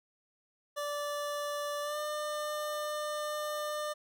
25% pulse tone with pitch glide, 583 to 600.4 Hz, D5 to D5, -13 to +38 cents, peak -30 dBFS, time 0.76-3.94 s, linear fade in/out 20 ms, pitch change +51 cents, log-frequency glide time 1.82-1.98 s, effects none

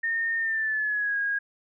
sine tone with pitch glide, 1828 to 1638 Hz, A#6 to G#6, -34 to -24 cents, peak -24 dBFS, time 0.03-1.39 s, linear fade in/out 10 ms, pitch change -190 cents, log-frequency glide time 0.38-1.18 s, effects none

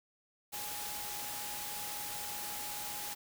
sine tone in noise, 830.6 Hz, G#5, in tune, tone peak -47 dBFS, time 0.52-3.15 s, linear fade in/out 20 ms, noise white, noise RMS -41 dBFS, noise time 0.52-3.15 s, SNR -9 dB, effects none

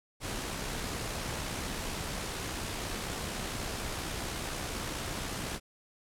pink noise with amplitude modulation, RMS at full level -35 dBFS, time 0.2-5.6 s, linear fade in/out 50 ms, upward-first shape sine, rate 64.2 Hz, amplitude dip 30%, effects low-pass 11000 Hz 12 dB/octave

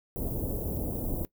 pink band-stop noise, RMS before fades -32 dBFS, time 0.16-1.25 s, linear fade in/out 0 ms, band 560 to 14000 Hz, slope 24 dB/octave, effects noise-tail reverb RT60 0.1 s tail -20 dB re dry

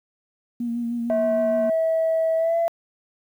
sine tone with vibrato, 235.9 Hz, A#3, 21 cents sharp, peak -23 dBFS, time 0.6-1.7 s, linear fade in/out 5 ms, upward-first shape sine, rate 6.5 Hz, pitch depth 27 cents each way
sine tone with pitch glide, 649 to 672.3 Hz, E5 to E5, -27 to +34 cents, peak -17 dBFS, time 1.1-2.68 s, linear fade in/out 0 ms, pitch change +61 cents, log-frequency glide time 2.37-2.57 s
effects tanh soft clip ceiling -15 dBFS + 9-bit

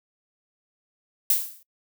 violet noise with exponential decay, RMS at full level -17 dBFS, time 1.3-1.63 s, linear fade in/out 2 ms, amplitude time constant 71 ms, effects noise-tail reverb RT60 0.1 s tail -23 dB re dry

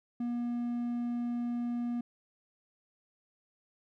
triangle tone, 239.6 Hz, A#3, 48 cents sharp, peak -29 dBFS, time 0.2-2.01 s, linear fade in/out 5 ms, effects none

